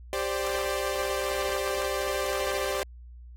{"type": "chord", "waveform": "sawtooth", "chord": "G suspended fourth", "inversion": "none", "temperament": "equal with one note detuned", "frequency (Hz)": [394, 523.3, 587.3], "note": ["G4", "C5", "D5"], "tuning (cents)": [9, 0, 0], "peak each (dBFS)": -28, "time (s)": [0.13, 2.83], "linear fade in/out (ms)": 0, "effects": ["added 60 Hz sine -43 dBFS peak until 3.36 s", "AAC 48 kbps"]}